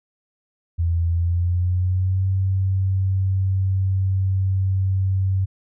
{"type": "tone with pitch glide", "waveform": "sine", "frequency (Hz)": [84.5, 95.4], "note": ["E2", "G2"], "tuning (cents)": [43, -47], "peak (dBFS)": -17, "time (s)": [0.78, 5.46], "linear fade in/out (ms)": 20, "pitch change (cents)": 210, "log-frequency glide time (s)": [1.1, 2.26], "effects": []}